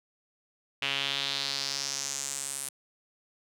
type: tone with band-pass filter sweep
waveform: sawtooth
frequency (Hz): 138.59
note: C#3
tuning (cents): 0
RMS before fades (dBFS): -33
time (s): 0.82-2.69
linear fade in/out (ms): 5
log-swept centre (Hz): 2800 to 9600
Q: 3.4
effects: none